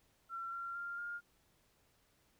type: tone with pitch steps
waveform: sine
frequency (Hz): 1357 / 1375.1 / 1393.5 / 1412.2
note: E6 / F6 / F6 / F6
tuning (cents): +50 / -27 / -4 / +19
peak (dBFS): -40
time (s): 0.29-1.21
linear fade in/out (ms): 50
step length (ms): 230
effects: pink hiss -73 dBFS RMS until 2.39 s